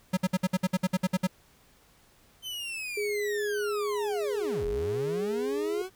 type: tone bursts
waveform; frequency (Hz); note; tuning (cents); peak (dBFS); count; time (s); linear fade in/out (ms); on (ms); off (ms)
square; 185; F#3; 0; -23; 12; 0.13-1.272; 10; 42; 58
type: linear two-way sweep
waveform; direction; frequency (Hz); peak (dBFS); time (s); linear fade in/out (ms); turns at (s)
40% pulse; down then up; 3100 to 36.71 to 383.6; -33; 2.42-5.9; 50; 4.66
type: tone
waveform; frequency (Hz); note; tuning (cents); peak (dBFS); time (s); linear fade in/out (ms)
sine; 414.5; G#4; -3; -28; 2.97-5.82; 5
effects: pink hiss -61 dBFS RMS until 5.95 s